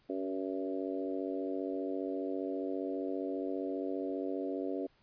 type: harmonic tone with a mistuned harmonic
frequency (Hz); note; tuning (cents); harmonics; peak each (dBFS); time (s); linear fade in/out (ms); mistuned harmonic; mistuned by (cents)
94.9; F#2; +44; 3 / 4 / 5 / 6 / 7; -37 / -39 / -41 / -43 / -44; 0.09-4.87; 10; 3; -16
effects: pink hiss -69 dBFS RMS until 5.02 s + resampled to 11025 Hz